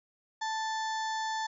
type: harmonic tone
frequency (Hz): 880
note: A5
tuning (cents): 0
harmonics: 1 / 2 / 4 / 5 / 6 / 7 / 8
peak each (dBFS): -32 / -38 / -44 / -46 / -48 / -49 / -50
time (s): 0.41-1.47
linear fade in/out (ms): 10
effects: none